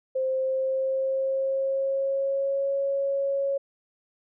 sine tone with pitch glide, 523.3 to 552.5 Hz, C5 to C#5, 0 to -6 cents, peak -23 dBFS, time 0.15-3.58 s, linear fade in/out 10 ms, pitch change +94 cents, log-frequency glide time 0.26-2.73 s, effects none

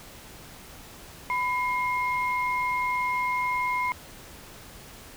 sine tone pair together, 998.1 / 2140 Hz, B5 / C7, +18 / +38 cents, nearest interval octave + minor second, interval 1320 cents, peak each -25 / -28 dBFS, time 1.3-3.92 s, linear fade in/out 0 ms, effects tanh soft clip ceiling -17 dBFS + pink hiss -46 dBFS RMS until 5.16 s

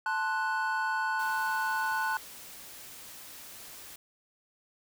triangle chord, F# diminished, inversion first, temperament equal, 880 / 1046.5 / 1480 Hz, A5 / C6 / F#6, 0 / 0 / 0 cents, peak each -30 / -34 / -29 dBFS, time 0.06-2.17 s, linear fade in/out 2 ms
white noise, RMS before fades -47 dBFS, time 1.19-3.96 s, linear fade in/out 5 ms
effects none

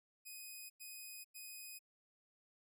5% pulse tone bursts, 2502 Hz, D#7, 9 cents sharp, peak -40 dBFS, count 3, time 0.25-1.792 s, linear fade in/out 20 ms, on 450 ms, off 96 ms, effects none

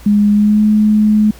sine tone with pitch glide, 206.5 to 212.7 Hz, G#3 to G#3, -10 to +42 cents, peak -7 dBFS, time 0.06-1.31 s, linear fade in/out 5 ms, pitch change +52 cents, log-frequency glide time 0.31-0.63 s, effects added 60 Hz sine -36 dBFS peak until 1.39 s + pink hiss -41 dBFS RMS until 1.39 s

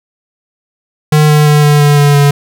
square tone with pitch steps, 151.8 / 150.32 / 148.85 / 147.39 / 145.95 / 144.53 / 143.11 Hz, D#3 / D3 / D3 / D3 / D3 / D3 / D3, -42 / +41 / +24 / +7 / -10 / -27 / -44 cents, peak -5 dBFS, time 1.12-2.31 s, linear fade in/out 5 ms, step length 170 ms, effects none

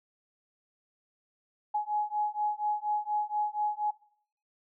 sine beating tone pair, 838 / 842.2 Hz, G#5 / G#5, +15 / +24 cents, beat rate 4.2 Hz, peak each -31 dBFS, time 1.74-3.91 s, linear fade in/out 10 ms, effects noise-tail reverb RT60 0.6 s tail -21 dB re dry

